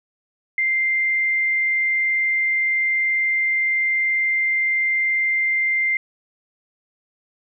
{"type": "tone", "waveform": "sine", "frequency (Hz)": 2093, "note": "C7", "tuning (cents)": 0, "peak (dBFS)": -17, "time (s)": [0.58, 5.97], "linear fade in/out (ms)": 2, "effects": []}